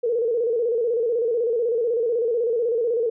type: tone with vibrato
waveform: sine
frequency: 466.2 Hz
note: A#4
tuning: in tune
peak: -19 dBFS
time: 0.03-3.1 s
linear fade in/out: 10 ms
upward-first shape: square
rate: 16 Hz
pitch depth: 72 cents each way
effects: none